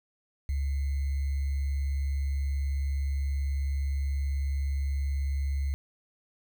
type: tone with sample-and-hold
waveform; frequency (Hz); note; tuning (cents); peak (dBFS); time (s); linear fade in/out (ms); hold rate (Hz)
sine; 69.4; C#2; +3; -26; 0.49-5.74; 0; 2100
effects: none